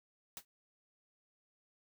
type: noise with exponential decay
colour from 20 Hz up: white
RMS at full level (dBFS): -41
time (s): 0.37-0.45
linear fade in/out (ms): 1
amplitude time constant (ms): 16
effects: none